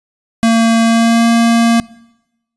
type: tone with pitch glide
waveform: square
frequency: 227.9 to 231.6 Hz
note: A#3 to A#3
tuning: -39 to -11 cents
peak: -8 dBFS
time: 0.43-1.8 s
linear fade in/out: 0 ms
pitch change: +28 cents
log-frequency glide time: 0.83-1.27 s
effects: noise-tail reverb RT60 0.9 s tail -22 dB re dry + resampled to 24000 Hz